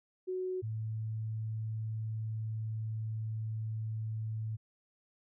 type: tone pair in turn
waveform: sine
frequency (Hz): 370.1 / 110.03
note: F#4 / A2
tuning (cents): 0 / 0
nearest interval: octave + major sixth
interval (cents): 2100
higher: first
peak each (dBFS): -33 / -34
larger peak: first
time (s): 0.27-0.62 / 0.62-4.57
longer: second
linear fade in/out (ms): 20
effects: none